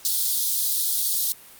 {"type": "high-pass noise", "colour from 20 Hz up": "white", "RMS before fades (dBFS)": -23, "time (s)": [0.05, 1.32], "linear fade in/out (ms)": 0, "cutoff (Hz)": 3600, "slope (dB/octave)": 48, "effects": ["white hiss -47 dBFS RMS until 1.59 s", "Opus 48 kbps"]}